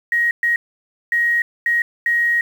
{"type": "tone bursts at uneven times", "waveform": "sine", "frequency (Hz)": 1886, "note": "A#6", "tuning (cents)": 20, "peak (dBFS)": -14, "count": 5, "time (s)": [[0.12, 0.31], [0.43, 0.56], [1.12, 1.42], [1.66, 1.82], [2.06, 2.41]], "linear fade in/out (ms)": 2, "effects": ["7-bit"]}